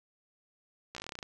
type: slowing click train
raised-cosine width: 0.2 ms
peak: -23 dBFS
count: 12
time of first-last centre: 0.95-1.228 s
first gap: 15 ms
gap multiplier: 1.1
effects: none